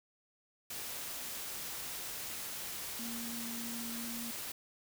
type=tone in noise; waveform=sine; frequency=233.1 Hz; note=A#3; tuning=in tune; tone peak=-42 dBFS; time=2.99-4.31 s; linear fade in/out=5 ms; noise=white; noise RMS=-42 dBFS; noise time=0.7-4.52 s; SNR=-3 dB; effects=none